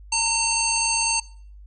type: harmonic tone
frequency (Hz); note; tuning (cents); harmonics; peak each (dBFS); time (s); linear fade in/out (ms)
906; A#5; -50; 1 / 3 / 5 / 7 / 9; -26 / -26 / -26 / -26 / -26; 0.12-1.2; 5
effects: noise-tail reverb RT60 0.5 s tail -21 dB re dry + added 50 Hz sine -41 dBFS peak until 1.66 s